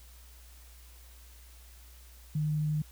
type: tone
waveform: sine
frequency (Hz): 152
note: D#3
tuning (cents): -40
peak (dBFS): -27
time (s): 2.35-2.82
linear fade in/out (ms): 5
effects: added 60 Hz sine -51 dBFS peak until 2.91 s + white hiss -58 dBFS RMS until 2.91 s